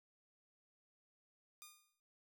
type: tone with exponential decay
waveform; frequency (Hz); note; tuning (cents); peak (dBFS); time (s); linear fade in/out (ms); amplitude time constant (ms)
5% pulse; 1217; D#6; -39; -39; 1.62-2; 0; 82
effects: none